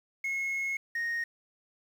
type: tone pair in turn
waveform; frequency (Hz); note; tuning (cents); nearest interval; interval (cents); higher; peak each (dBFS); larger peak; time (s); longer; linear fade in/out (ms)
sine; 2172 / 1861.6; C#7 / A#6; -36 / -3; minor third; 267; first; -27; neither; 0.24-0.77 / 0.95-1.24; first; 5
effects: tanh soft clip ceiling -28 dBFS + 9-bit